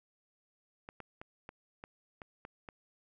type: clicks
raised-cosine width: 0.5 ms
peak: -30 dBFS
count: 8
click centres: 0.889 / 1.003 / 1.215 / 1.491 / 1.839 / 2.218 / 2.451 / 2.688 s
effects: none